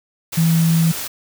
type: tone in noise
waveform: sine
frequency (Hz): 164.2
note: E3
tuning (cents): -6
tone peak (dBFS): -12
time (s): 0.37-0.92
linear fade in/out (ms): 10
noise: white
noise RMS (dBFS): -27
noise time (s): 0.32-1.08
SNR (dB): +12
effects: none